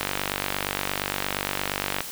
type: click train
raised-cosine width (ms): 0.3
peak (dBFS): -8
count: 98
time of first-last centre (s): 0.01-2.006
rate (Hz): 48.6
effects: white hiss -36 dBFS RMS until 2.11 s